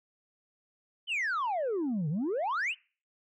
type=exponential two-way sweep; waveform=sine; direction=down then up; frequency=3136 to 141.7 to 3136 Hz; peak=-26 dBFS; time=1.07-2.75 s; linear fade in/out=50 ms; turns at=2.09 s; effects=noise-tail reverb RT60 0.4 s tail -26 dB re dry + tanh soft clip ceiling -27 dBFS